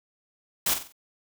white noise with echo, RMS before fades -24 dBFS, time 0.66-0.74 s, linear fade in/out 5 ms, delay 46 ms, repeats 4, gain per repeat -8 dB, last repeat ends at 0.924 s, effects none

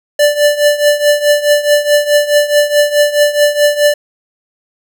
square tone with tremolo, 587.3 Hz, D5, in tune, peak -5 dBFS, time 0.19-3.94 s, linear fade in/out 5 ms, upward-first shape triangle, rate 4.7 Hz, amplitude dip 85%, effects none

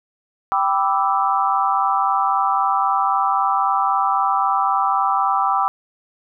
sine chord, E minor seventh, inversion first, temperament equal, 784 / 987.8 / 1174.7 / 1318.5 Hz, G5 / B5 / D6 / E6, 0 / 0 / 0 / 0 cents, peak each -20 / -22 / -20 / -23 dBFS, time 0.52-5.68 s, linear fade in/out 0 ms, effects none

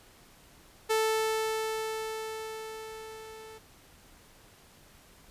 sawtooth tone with level ramp, 440 Hz, A4, in tune, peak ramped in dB -20 to -42 dBFS, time 0.89-3.59 s, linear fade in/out 20 ms, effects pink hiss -57 dBFS RMS until 5.3 s + resampled to 32000 Hz

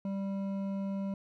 sine tone with hard clipping, 196 Hz, G3, in tune, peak -34 dBFS, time 0.05-1.14 s, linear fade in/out 2 ms, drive 9 dB, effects none

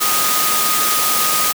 sine tone in noise, 1244.5 Hz, D#6, in tune, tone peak -20 dBFS, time 0-1.53 s, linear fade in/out 20 ms, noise white, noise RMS -17 dBFS, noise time 0-1.53 s, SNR -6 dB, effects high-pass 150 Hz 12 dB/octave

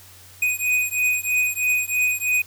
square beating tone pair, 2489 / 2492.1 Hz, D#7 / D#7, 0 / +2 cents, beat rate 3.1 Hz, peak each -23 dBFS, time 0.42-2.42 s, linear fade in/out 5 ms, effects added 92 Hz sine -50 dBFS peak until 2.46 s + white hiss -47 dBFS RMS until 2.46 s

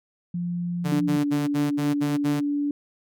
sine tone, 174.61 Hz, F3, in tune, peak -25 dBFS, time 0.34-1.17 s, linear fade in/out 5 ms
sawtooth tone bursts, 147.2 Hz, D3, 4 cents sharp, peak -22 dBFS, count 7, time 0.84-2.408 s, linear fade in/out 20 ms, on 170 ms, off 63 ms
sine tone with pitch glide, 292.7 to 288.8 Hz, D4 to D4, -6 to -29 cents, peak -22 dBFS, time 0.92-2.71 s, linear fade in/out 2 ms, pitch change -23 cents, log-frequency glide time 1.19-1.24 s
effects none

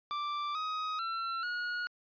45% pulse tone with pitch steps, 1174.7 / 1259 / 1349.4 / 1446.2 Hz, D6 / D#6 / E6 / F#6, 0 / +20 / +40 / -40 cents, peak -33 dBFS, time 0.11-1.87 s, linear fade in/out 0 ms, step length 440 ms, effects resampled to 11025 Hz

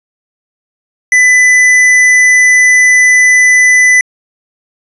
sine tone with hard clipping, 1999 Hz, B6, 20 cents sharp, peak -5 dBFS, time 1.12-4.01 s, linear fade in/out 2 ms, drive 9 dB, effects resampled to 24000 Hz

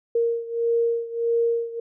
sine beating tone pair, 465 / 466.6 Hz, A#4 / A#4, -4 / +2 cents, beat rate 1.6 Hz, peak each -22 / -25 dBFS, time 0.15-1.8 s, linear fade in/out 5 ms, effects none

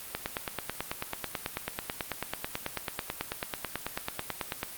click train, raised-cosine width 0.3 ms, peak -14 dBFS, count 42, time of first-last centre 0.15-4.631 s, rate 9.15 Hz, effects white hiss -43 dBFS RMS until 4.77 s + Opus 32 kbps

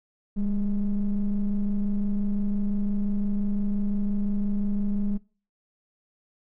triangle ring-modulated tone, 107.5 Hz, A2, 40 cents flat, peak -16 dBFS, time 0.36-5.18 s, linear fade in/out 20 ms, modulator 94.6 Hz, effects noise-tail reverb RT60 0.4 s tail -25 dB re dry + tanh soft clip ceiling -16 dBFS

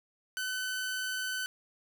sawtooth tone, 1513 Hz, F#6, 38 cents sharp, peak -29 dBFS, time 0.37-1.46 s, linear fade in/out 0 ms, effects none

